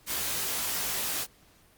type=noise with comb filter; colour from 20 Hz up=white; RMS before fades=-31 dBFS; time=0.06-1.27 s; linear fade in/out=50 ms; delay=18 ms; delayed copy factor=+0.85; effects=pink hiss -60 dBFS RMS until 1.77 s + Opus 48 kbps